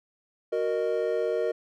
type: chord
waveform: triangle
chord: D# minor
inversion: first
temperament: equal with one note detuned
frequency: 370 / 466.2 / 615.8 Hz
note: F#4 / A#4 / D#5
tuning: 0 / 0 / -18 cents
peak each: -29 / -25 / -28 dBFS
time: 0.52-1.52 s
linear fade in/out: 10 ms
effects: none